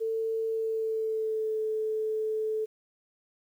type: tone with pitch glide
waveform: sine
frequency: 447.3 to 435.3 Hz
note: A4 to A4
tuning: +28 to -19 cents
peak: -27 dBFS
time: 0-2.66 s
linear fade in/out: 20 ms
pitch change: -47 cents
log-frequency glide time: 0.47-1.62 s
effects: 10-bit